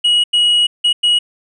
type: tone bursts at uneven times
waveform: triangle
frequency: 2906 Hz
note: F#7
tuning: 32 cents flat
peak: -8 dBFS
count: 4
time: 0.04-0.24 / 0.33-0.67 / 0.84-0.93 / 1.03-1.19 s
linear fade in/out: 10 ms
effects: resampled to 24000 Hz